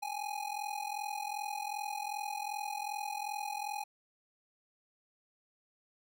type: ring-modulated tone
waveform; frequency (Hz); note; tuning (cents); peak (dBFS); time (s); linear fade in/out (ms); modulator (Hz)
square; 828; G#5; -5; -34; 0.02-3.84; 10; 21.3
effects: none